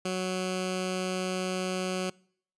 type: tone with notch filter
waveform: 10% pulse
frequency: 185 Hz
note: F#3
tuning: in tune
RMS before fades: -31 dBFS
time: 0.05-2.1 s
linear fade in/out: 5 ms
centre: 900 Hz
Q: 1.5
effects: noise-tail reverb RT60 0.6 s tail -25 dB re dry + resampled to 22050 Hz